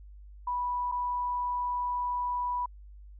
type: tone with dropouts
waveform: sine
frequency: 983 Hz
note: B5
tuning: 8 cents flat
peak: -28 dBFS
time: 0.47-2.66 s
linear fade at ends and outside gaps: 5 ms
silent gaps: 0.916-0.921 s
effects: added 50 Hz sine -46 dBFS peak until 3.19 s